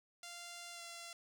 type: tone with pitch glide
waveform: 5% pulse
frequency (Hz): 694 to 684.4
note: F5 to F5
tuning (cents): -11 to -35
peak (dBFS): -36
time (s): 0.23-1.13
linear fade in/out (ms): 2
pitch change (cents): -24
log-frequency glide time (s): 0.73-0.81
effects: none